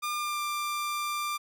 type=tone with pitch glide; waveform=sawtooth; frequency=1204 to 1186.7 Hz; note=D6 to D6; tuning=+43 to +18 cents; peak=-26 dBFS; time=0.02-1.38 s; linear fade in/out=20 ms; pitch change=-25 cents; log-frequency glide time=0.15-0.41 s; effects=none